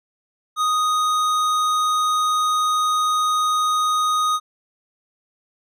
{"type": "tone with tanh clipping", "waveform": "sine", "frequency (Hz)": 1244.5, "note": "D#6", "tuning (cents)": 0, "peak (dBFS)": -19, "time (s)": [0.56, 4.4], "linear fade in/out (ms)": 50, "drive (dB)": 16, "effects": []}